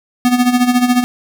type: tone with tremolo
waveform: square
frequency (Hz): 246.9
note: B3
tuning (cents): 0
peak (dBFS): -8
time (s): 0.25-1.04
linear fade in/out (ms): 0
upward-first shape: sine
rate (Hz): 14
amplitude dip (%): 70
effects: none